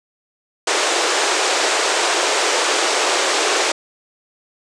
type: band-pass noise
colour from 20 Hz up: pink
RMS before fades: -18 dBFS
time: 0.67-3.72 s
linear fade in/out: 5 ms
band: 350 to 8500 Hz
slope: 48 dB/octave
effects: none